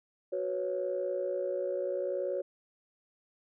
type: chord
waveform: sine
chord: F# suspended fourth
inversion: none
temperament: equal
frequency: 370 / 493.9 / 554.4 Hz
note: F#4 / B4 / C#5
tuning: 0 / 0 / 0 cents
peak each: -35 / -37 / -32 dBFS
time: 0.32-2.42 s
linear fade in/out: 10 ms
effects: tanh soft clip ceiling -22 dBFS